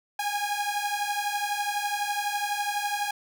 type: beating tone pair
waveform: sawtooth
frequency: 815 / 827 Hz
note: G#5 / G#5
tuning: -33 / -8 cents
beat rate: 12 Hz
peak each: -26 dBFS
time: 0.19-3.11 s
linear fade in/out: 5 ms
effects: none